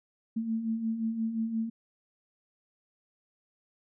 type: beating tone pair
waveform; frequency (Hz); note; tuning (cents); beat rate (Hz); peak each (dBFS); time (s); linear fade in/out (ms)
sine; 220 / 225.7; A3 / A3; 0 / +44; 5.7; -37 / -29; 0.36-1.7; 10
effects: none